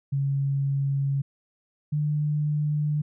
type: tone pair in turn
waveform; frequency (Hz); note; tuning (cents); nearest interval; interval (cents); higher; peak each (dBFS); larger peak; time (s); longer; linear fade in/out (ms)
sine; 138.59 / 149.33; C#3 / D3; 0 / +29; minor second; 129; second; -22; neither; 0.12-1.22 / 1.92-3.02; neither; 10
effects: none